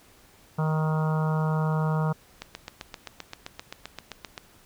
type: harmonic tone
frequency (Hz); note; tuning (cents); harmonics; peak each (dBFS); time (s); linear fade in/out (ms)
156.5; D#3; +10; 1 / 3 / 4 / 5 / 6 / 7 / 8 / 9; -23 / -35 / -37 / -38 / -36 / -39 / -38 / -41; 0.58-2.13; 10
type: click train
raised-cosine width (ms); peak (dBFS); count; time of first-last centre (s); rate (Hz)
0.2; -18; 16; 2.42-4.378; 7.66
effects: pink hiss -56 dBFS RMS until 4.65 s